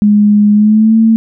sine tone with pitch glide, 207.7 to 223.9 Hz, G#3 to A3, 0 to +30 cents, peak -4 dBFS, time 0.02-1.16 s, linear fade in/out 0 ms, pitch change +130 cents, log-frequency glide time 0.53-0.97 s, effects none

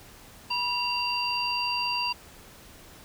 sine tone cluster, 975 / 2764 / 4714 Hz, B5 / F7 / D8, -23 / -19 / +6 cents, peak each -30 dBFS, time 0.5-2.13 s, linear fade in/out 10 ms, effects pink hiss -50 dBFS RMS until 3.04 s

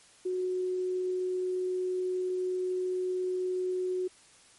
sine tone, 367.4 Hz, F#4, 12 cents flat, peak -28 dBFS, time 0.25-4.08 s, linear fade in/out 10 ms, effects white hiss -58 dBFS RMS until 4.58 s + MP3 48 kbps

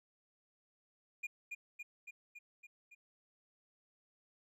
triangle tone with echo, 2425 Hz, D#7, 45 cents flat, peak -36 dBFS, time 1.23-1.27 s, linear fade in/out 10 ms, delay 280 ms, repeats 6, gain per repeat -3 dB, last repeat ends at 2.95 s, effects none

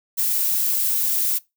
violet noise, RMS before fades -21 dBFS, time 0.17-1.39 s, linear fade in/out 20 ms, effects noise-tail reverb RT60 0.2 s tail -21 dB re dry

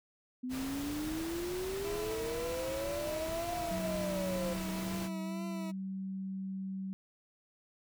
sine exponential two-way sweep, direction up then down, 249.5 to 708 to 516 Hz, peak -35 dBFS, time 0.43-4.54 s, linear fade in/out 10 ms, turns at 3.56 s
pink noise, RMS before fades -43 dBFS, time 0.49-5.1 s, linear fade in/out 50 ms
20% pulse tone with vibrato, 329.6 Hz, E4, in tune, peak -37 dBFS, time 1.83-5.72 s, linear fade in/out 20 ms, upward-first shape triangle, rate 2 Hz, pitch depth 46 cents each way
sine tone with pitch glide, 185 to 191.41 Hz, F#3 to G3, 0 to -41 cents, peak -36 dBFS, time 3.71-6.93 s, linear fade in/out 0 ms, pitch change +59 cents, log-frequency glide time 4.12-5.33 s
effects none

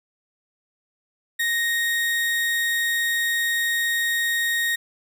35% pulse tone, 1864.7 Hz, A#6, in tune, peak -19 dBFS, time 1.39-4.76 s, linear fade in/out 10 ms, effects none

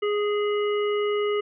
harmonic tone with a mistuned harmonic, 415.3 Hz, G#4, in tune, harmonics 1 / 3 / 5 / 7, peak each -22 / -32 / -36 / -37 dBFS, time 0.02-1.41 s, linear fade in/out 10 ms, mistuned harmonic 5, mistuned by -16 cents, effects none

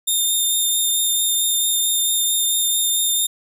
10% pulse tone with vibrato, 3636 Hz, A#7, 44 cents flat, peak -10 dBFS, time 0.07-3.27 s, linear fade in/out 10 ms, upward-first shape triangle, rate 4.5 Hz, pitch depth 14 cents each way, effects none

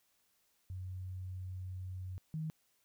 sine tone pair in turn, 92.5 / 157.6 Hz, F#2 / D#3, 0 / +23 cents, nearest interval major sixth, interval 923 cents, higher second, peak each -40 / -36 dBFS, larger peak second, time 0.7-2.18 / 2.34-2.5 s, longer first, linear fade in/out 0 ms, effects white hiss -75 dBFS RMS until 2.84 s

